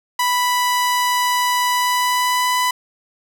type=tone with pitch glide; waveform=sawtooth; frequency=987.8 to 997.5 Hz; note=B5 to B5; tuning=0 to +17 cents; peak=-12 dBFS; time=0.19-2.71 s; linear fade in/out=5 ms; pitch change=+17 cents; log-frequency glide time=1.69-2.57 s; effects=none